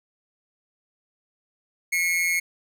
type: tone with amplitude modulation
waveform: 45% pulse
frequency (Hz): 2173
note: C#7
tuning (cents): -35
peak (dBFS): -18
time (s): 1.92-2.4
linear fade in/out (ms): 10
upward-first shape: sine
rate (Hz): 172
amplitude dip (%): 65
effects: none